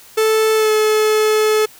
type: tone with pitch glide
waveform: 45% pulse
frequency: 438.2 to 430.7 Hz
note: A4 to A4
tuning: -7 to -37 cents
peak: -12 dBFS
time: 0.17-1.66 s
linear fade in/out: 10 ms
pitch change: -30 cents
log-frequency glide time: 0.55-0.71 s
effects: white hiss -43 dBFS RMS until 1.79 s